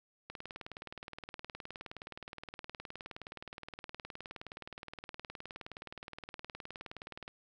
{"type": "click train", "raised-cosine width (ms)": 0.3, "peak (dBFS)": -28, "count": 135, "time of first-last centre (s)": [0.3, 7.279], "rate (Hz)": 19.2, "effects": []}